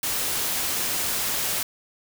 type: noise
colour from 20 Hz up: white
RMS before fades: -26 dBFS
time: 0.03-1.63 s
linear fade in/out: 2 ms
effects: none